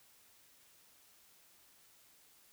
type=silence; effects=white hiss -65 dBFS RMS until 2.52 s